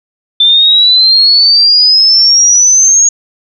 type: exponential sweep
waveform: sine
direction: up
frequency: 3535 to 6645 Hz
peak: -3 dBFS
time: 0.4-3.09 s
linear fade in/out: 5 ms
effects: none